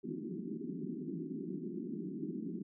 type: band-pass noise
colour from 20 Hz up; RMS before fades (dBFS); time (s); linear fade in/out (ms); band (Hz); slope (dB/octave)
pink; -41; 0.03-2.63; 20; 160 to 390; 96
effects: none